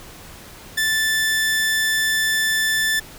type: tone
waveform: sawtooth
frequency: 1760 Hz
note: A6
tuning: in tune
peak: -14 dBFS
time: 0.77-3 s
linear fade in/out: 10 ms
effects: pink hiss -41 dBFS RMS until 3.18 s